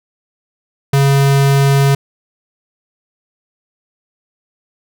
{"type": "tone", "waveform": "square", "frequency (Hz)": 138.59, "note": "C#3", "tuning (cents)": 0, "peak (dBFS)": -9, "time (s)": [0.93, 1.95], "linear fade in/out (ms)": 5, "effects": []}